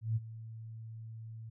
sine tone with ADSR envelope, 112.1 Hz, A2, 33 cents sharp, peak -27 dBFS, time 0.01-1.5 s, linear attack 150 ms, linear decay 30 ms, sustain -16 dB, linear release 11 ms, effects none

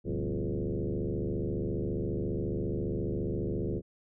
sine tone with frequency modulation, 123.47 Hz, B2, in tune, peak -29 dBFS, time 0.04-3.82 s, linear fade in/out 50 ms, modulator 74.6 Hz, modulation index 4.6, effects none

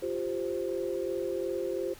sine chord, F suspended second, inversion none, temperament equal, 349.2 / 392 / 523.3 Hz, F4 / G4 / C5, 0 / 0 / 0 cents, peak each -34 dBFS, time 0.02-1.94 s, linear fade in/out 10 ms, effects pink hiss -52 dBFS RMS until 1.99 s

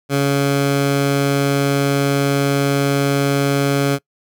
15% pulse tone, 140 Hz, C#3, 18 cents sharp, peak -8 dBFS, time 0.09-3.99 s, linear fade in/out 50 ms, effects noise-tail reverb RT60 0.1 s tail -23 dB re dry

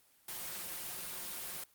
white noise with comb filter, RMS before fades -42 dBFS, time 0.28-1.64 s, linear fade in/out 5 ms, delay 5.6 ms, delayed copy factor +0.55, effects white hiss -67 dBFS RMS until 1.74 s + Opus 24 kbps

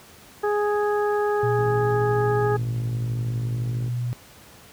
harmonic tone, 415.2 Hz, G#4, in tune, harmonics 1 / 2 / 3 / 4, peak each -21 / -27 / -31 / -33 dBFS, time 0.43-2.57 s, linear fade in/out 10 ms
sine tone with pitch glide, 119.3 to 121.67 Hz, A#2 to B2, +41 to -25 cents, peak -23 dBFS, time 1.43-4.13 s, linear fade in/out 0 ms, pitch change +34 cents, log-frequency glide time 3.44-3.91 s
click train, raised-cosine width 3 ms, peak -24 dBFS, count 124, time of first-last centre 1.59-3.881 s, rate 53.7 Hz
effects pink hiss -48 dBFS RMS until 4.72 s + high-pass 60 Hz 12 dB/octave

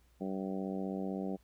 harmonic tone, 95.9 Hz, G2, 37 cents flat, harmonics 2 / 3 / 4 / 5 / 6 / 7 / 8, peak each -37 / -41 / -43 / -45 / -47 / -48 / -49 dBFS, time 0.2-1.37 s, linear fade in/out 20 ms, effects added 60 Hz sine -64 dBFS peak until 1.43 s + pink hiss -72 dBFS RMS until 1.43 s

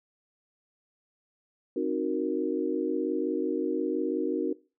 sine chord, C half-diminished seventh, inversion none, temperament equal with one note detuned, 265.4 / 311.1 / 370 / 466.2 Hz, C4 / Eb4 / Gb4 / Bb4, +25 / 0 / 0 / 0 cents, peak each -33 / -31 / -30 / -32 dBFS, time 1.76-4.53 s, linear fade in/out 5 ms, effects noise-tail reverb RT60 0.3 s tail -20 dB re dry

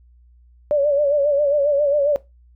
sine tone with vibrato, 576 Hz, D5, 34 cents flat, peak -14 dBFS, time 0.71-2.16 s, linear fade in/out 0 ms, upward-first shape sine, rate 7.4 Hz, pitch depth 69 cents each way, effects noise-tail reverb RT60 0.2 s tail -18 dB re dry + added 60 Hz sine -48 dBFS peak until 2.55 s

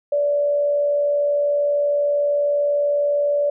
sine tone with frequency modulation, 579 Hz, D5, 25 cents flat, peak -16 dBFS, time 0.12-3.5 s, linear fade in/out 5 ms, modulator 72.8 Hz, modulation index 0.21, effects none

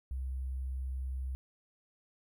sine tone with sample-and-hold, 65.1 Hz, C2, 8 cents flat, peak -34 dBFS, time 0.11-1.35 s, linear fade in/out 0 ms, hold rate 11025 Hz, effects none

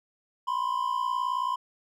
triangle tone pair together, 990.1 / 1049 Hz, B5 / C6, +4 / +4 cents, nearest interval minor second, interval 100 cents, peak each -27 dBFS, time 0.47-1.56 s, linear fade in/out 10 ms, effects none

